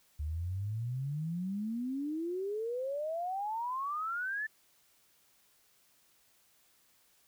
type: exponential sweep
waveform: sine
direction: up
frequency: 72.3 to 1778 Hz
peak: -33 dBFS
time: 0.19-4.47 s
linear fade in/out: 10 ms
effects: white hiss -68 dBFS RMS until 7.27 s